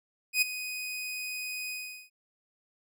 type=tone with ADSR envelope; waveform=sawtooth; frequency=2497 Hz; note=D#7; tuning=6 cents sharp; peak=-17 dBFS; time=0.33-2.1 s; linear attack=88 ms; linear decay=13 ms; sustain=-14 dB; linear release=390 ms; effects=none